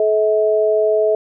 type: tone pair together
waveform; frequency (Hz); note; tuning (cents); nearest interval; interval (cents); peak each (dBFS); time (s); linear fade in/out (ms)
sine; 430 / 642.8; A4 / E5; -40 / -44; perfect fifth; 696; -15; 0-1.15; 2
effects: none